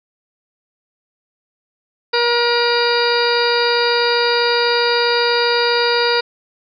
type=harmonic tone; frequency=476.2 Hz; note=A#4; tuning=37 cents sharp; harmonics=1 / 2 / 3 / 4 / 5 / 6 / 8 / 9 / 10; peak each=-17 / -21 / -21 / -26 / -26 / -29 / -24 / -29 / -21 dBFS; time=2.13-6.21 s; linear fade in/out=10 ms; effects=none